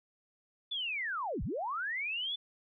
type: linear two-way sweep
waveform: sine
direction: down then up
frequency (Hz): 3520 to 32.3 to 3520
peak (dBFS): -33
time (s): 0.71-2.36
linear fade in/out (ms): 10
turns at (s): 1.43
effects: none